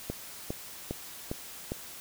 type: click train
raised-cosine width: 2 ms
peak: -19 dBFS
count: 5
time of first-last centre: 0.1-1.719 s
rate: 2.47 Hz
effects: white hiss -45 dBFS RMS until 2 s